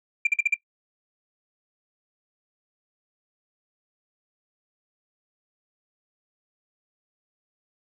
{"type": "tone bursts", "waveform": "sine", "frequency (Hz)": 2378, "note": "D7", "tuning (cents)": 21, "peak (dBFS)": -15, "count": 5, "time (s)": [0.25, 0.543], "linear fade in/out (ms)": 5, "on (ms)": 21, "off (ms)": 47, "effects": ["noise-tail reverb RT60 0.1 s tail -19 dB re dry", "tanh soft clip ceiling -14 dBFS"]}